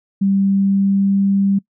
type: tone with pitch glide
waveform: sine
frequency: 196 to 197.14 Hz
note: G3 to G3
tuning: 0 to +10 cents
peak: -12 dBFS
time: 0.21-1.59 s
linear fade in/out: 10 ms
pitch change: +10 cents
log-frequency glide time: 0.42-1.18 s
effects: noise-tail reverb RT60 0.1 s tail -23 dB re dry